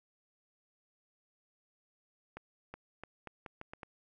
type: accelerating click train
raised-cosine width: 0.5 ms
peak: -29 dBFS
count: 8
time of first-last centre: 2.37-3.832 s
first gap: 370 ms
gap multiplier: 0.8
effects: none